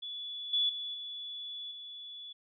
sine tone with level steps, 3431 Hz, A7, 44 cents flat, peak -38 / -26 / -36 / -39 / -43 dBFS, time 0.02-2.33 s, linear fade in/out 10 ms, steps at 0.53 / 0.69 / 0.94 / 1.71 s, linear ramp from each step 5 ms, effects none

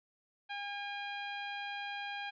15% pulse tone, 810 Hz, G#5, 43 cents flat, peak -32 dBFS, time 0.49-2.31 s, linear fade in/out 20 ms, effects resampled to 11025 Hz

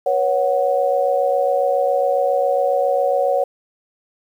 sine chord, B suspended second, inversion none, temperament equal with one note detuned, 487.1 / 554.4 / 740 Hz, B4 / C#5 / F#5, -24 / 0 / 0 cents, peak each -22 / -17 / -20 dBFS, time 0.06-3.44 s, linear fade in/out 5 ms, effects 8-bit

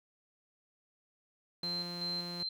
sawtooth tone, 174.61 Hz, F3, in tune, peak -38 dBFS, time 1.63-2.43 s, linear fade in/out 2 ms
sine tone with tremolo, 4121 Hz, C8, 27 cents flat, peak -34 dBFS, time 1.63-2.49 s, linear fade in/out 5 ms, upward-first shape square, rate 2.6 Hz, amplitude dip 55%
effects none

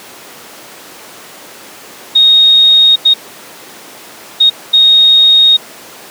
sine tone bursts at uneven times, 3729 Hz, A#7, in tune, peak -3 dBFS, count 4, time 2.15-2.96 / 3.05-3.14 / 4.4-4.5 / 4.73-5.57 s, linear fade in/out 10 ms, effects pink hiss -32 dBFS RMS until 6.1 s + high-pass 300 Hz 12 dB/octave

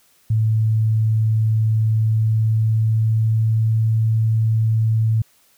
sine tone with pitch glide, 110 to 111.21 Hz, A2 to A2, 0 to +19 cents, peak -14 dBFS, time 0.3-5.22 s, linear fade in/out 5 ms, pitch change +19 cents, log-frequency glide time 1.87-3.78 s, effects white hiss -57 dBFS RMS until 5.57 s

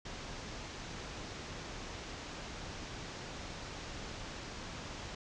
pink low-pass noise, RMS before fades -45 dBFS, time 0.05-5.15 s, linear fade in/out 5 ms, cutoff 6900 Hz, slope 48 dB/octave, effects none

